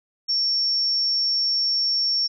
sine tone, 5470 Hz, F8, 37 cents flat, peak -19 dBFS, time 0.28-2.28 s, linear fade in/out 20 ms, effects none

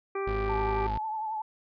harmonic tone, 392 Hz, G4, in tune, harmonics 1 / 2 / 3 / 4 / 5 / 6, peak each -30 / -40 / -36 / -46 / -47 / -43 dBFS, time 0.15-0.87 s, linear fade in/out 5 ms
35% pulse tone, 52.6 Hz, G#1, 23 cents sharp, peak -29 dBFS, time 0.27-0.98 s, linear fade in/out 5 ms
sine tone with vibrato, 871 Hz, A5, 18 cents flat, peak -30 dBFS, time 0.49-1.42 s, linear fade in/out 5 ms, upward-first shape triangle, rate 11 Hz, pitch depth 51 cents each way
effects resampled to 11025 Hz

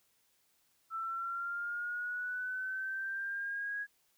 sine linear sweep, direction up, 1324 to 1661.2 Hz, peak -35 dBFS, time 0.9-3.87 s, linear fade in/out 50 ms, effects white hiss -73 dBFS RMS until 4.17 s

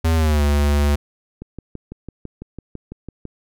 square tone with pitch glide, 81.4 to 72.52 Hz, E2 to D2, -21 to -21 cents, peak -15 dBFS, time 0.04-0.96 s, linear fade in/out 10 ms, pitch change -200 cents, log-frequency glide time 0.15-0.43 s
click train, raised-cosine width 3 ms, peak -19 dBFS, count 12, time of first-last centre 1.42-3.253 s, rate 6 Hz
effects none

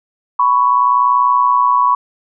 sine tone pair together, 992 / 1112.7 Hz, B5 / C#6, +7 / +6 cents, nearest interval major second, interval 199 cents, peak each -12 dBFS, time 0.39-1.95 s, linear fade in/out 5 ms, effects none

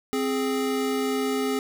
square tone pair together, 262.9 / 417.3 Hz, C4 / G#4, +8 / +8 cents, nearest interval minor sixth, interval 800 cents, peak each -27 dBFS, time 0.13-1.59 s, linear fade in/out 0 ms, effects none

